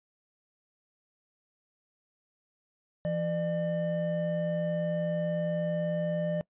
triangle tone pair together, 168.4 / 601.5 Hz, E3 / D5, +37 / +41 cents, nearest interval octave + minor seventh, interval 2204 cents, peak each -29 / -28 dBFS, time 3.05-6.41 s, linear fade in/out 0 ms, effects noise-tail reverb RT60 0.1 s tail -23 dB re dry + resampled to 8000 Hz

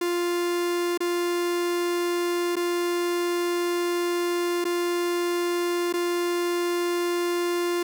45% pulse tone with dropouts, 349.2 Hz, F4, in tune, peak -23 dBFS, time 0.01-7.83 s, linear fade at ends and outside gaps 5 ms, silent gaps 0.976-1.004 / 2.557-2.565 / 4.643-4.651 / 5.927-5.937 s, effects none

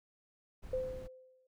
brown noise, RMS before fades -47 dBFS, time 0.62-1.08 s, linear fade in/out 20 ms
sine tone with exponential decay, 515 Hz, C5, 28 cents flat, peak -30 dBFS, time 0.73-1.47 s, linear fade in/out 5 ms, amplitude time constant 160 ms
effects none

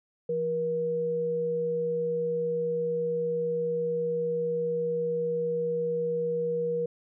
sine tone pair together, 168.82 / 477.5 Hz, E3 / A#4, +42 / +42 cents, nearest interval octave + tritone, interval 1800 cents, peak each -37 / -26 dBFS, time 0.29-6.86 s, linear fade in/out 5 ms, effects none

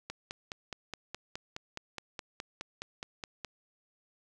click train, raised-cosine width 0.2 ms, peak -21 dBFS, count 17, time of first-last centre 0.1-3.447 s, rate 4.78 Hz, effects none

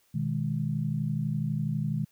sine chord, G# minor, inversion first, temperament equal, 123.47 / 155.56 / 207.7 Hz, B2 / D#3 / G#3, 0 / 0 / 0 cents, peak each -32 / -29 / -33 dBFS, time 0.14-2.05 s, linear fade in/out 10 ms, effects white hiss -67 dBFS RMS until 2.11 s

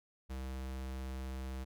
square tone, 65.41 Hz, C2, in tune, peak -40 dBFS, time 0.29-1.65 s, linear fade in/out 20 ms, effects none

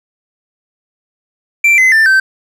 triangle tone with pitch steps, 2349 / 2045 / 1780.2 / 1549.8 Hz, D7 / C7 / A6 / G6, 0 / -40 / +20 / -20 cents, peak -4 dBFS, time 1.64-2.2 s, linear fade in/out 5 ms, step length 140 ms, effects none

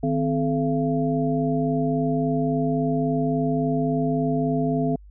sine tone cluster, 154.6 / 258.2 / 431.7 / 681 Hz, D#3 / C4 / A4 / F5, -11 / -23 / -33 / -44 cents, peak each -25 / -23 / -28 / -28 dBFS, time 0.03-4.96 s, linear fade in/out 5 ms, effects added 50 Hz sine -43 dBFS peak until 5.1 s

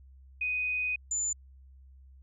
sine tone pair in turn, 2495 / 7057 Hz, D#7 / A8, +4 / +4 cents, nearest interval octave + tritone, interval 1800 cents, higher second, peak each -28 dBFS, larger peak neither, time 0.41-0.96 / 1.11-1.33 s, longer first, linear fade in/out 5 ms, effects added 66 Hz sine -51 dBFS peak until 2.22 s

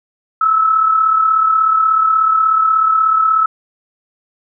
sine tone pair together, 1300 / 1336.5 Hz, E6 / E6, -24 / +23 cents, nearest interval unison, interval 47 cents, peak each -10 / -19 dBFS, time 0.41-3.46 s, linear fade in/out 5 ms, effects none

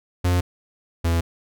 45% pulse tone pair in turn, 89 / 84 Hz, F2 / E2, +33 / +33 cents, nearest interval minor second, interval 100 cents, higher first, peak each -17 / -18 dBFS, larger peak first, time 0.24-0.41 / 1.04-1.21 s, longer neither, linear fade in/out 10 ms, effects none

